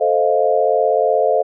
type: chord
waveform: sine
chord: F dominant seventh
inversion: first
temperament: equal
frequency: 440 / 523.3 / 622.3 / 698.5 Hz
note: A4 / C5 / Eb5 / F5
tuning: 0 / 0 / 0 / 0 cents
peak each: -18 dBFS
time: 0-1.43 s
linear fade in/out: 20 ms
effects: none